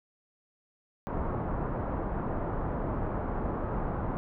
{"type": "low-pass noise", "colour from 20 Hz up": "pink", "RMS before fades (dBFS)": -32, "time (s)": [1.07, 4.17], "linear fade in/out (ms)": 0, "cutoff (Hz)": 1200, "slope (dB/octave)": 24, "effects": []}